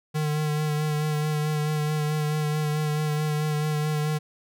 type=tone with vibrato; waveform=square; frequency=151.7 Hz; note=D#3; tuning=44 cents flat; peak=-24 dBFS; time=0.14-4.19 s; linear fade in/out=20 ms; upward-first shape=sine; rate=4.6 Hz; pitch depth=23 cents each way; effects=none